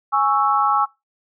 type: chord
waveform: sine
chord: C# minor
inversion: second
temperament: equal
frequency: 830.6 / 1108.7 / 1318.5 Hz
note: G#5 / C#6 / E6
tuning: 0 / 0 / 0 cents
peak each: -19 dBFS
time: 0.12-0.86 s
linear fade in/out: 20 ms
effects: noise-tail reverb RT60 0.2 s tail -20 dB re dry